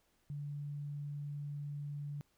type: tone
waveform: sine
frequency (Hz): 144.9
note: D3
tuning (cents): -23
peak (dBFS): -39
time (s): 0.3-2.21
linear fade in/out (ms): 0
effects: pink hiss -75 dBFS RMS until 2.37 s